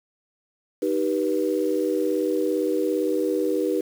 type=chord; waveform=sine; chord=Eb augmented; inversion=none; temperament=just; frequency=311.1 / 388.9 / 486.1 Hz; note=Eb4 / G4 / B4; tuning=0 / -14 / -28 cents; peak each=-25 dBFS; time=0.82-3.81 s; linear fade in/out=5 ms; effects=7-bit